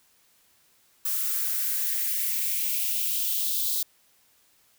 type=noise with high-pass filter sweep; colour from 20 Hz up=violet; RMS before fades=-27 dBFS; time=1.05-3.83 s; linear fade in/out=5 ms; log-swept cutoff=1200 to 3900 Hz; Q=3.2; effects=white hiss -63 dBFS RMS until 4.78 s